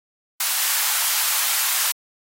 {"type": "high-pass noise", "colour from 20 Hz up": "white", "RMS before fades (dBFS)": -21, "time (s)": [0.4, 1.92], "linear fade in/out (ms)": 5, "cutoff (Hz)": 810, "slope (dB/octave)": 24, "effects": ["AAC 48 kbps"]}